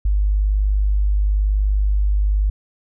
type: tone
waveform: sine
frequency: 50.5 Hz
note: G#1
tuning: 48 cents flat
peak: -14 dBFS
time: 0.05-2.5 s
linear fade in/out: 5 ms
effects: none